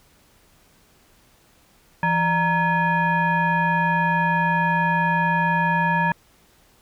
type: tone with frequency modulation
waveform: sine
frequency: 932.3 Hz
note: A#5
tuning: in tune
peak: -17 dBFS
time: 2.03-6.12 s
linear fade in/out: 2 ms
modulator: 764 Hz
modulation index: 1.2
effects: pink hiss -57 dBFS RMS until 6.81 s